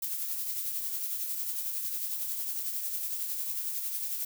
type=noise with tremolo; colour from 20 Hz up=violet; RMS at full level=-32 dBFS; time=0.02-4.25 s; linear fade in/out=5 ms; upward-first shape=triangle; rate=11 Hz; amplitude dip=45%; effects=none